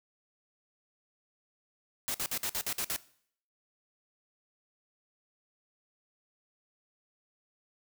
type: noise bursts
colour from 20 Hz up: white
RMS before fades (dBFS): -33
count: 8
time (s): 2.08-2.962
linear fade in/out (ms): 0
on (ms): 63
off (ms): 54
effects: noise-tail reverb RT60 0.6 s tail -19 dB re dry